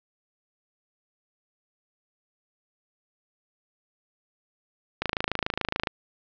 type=click train; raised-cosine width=0.3 ms; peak=-9 dBFS; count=24; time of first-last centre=5.02-5.872 s; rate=27 Hz; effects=low-pass 5000 Hz 12 dB/octave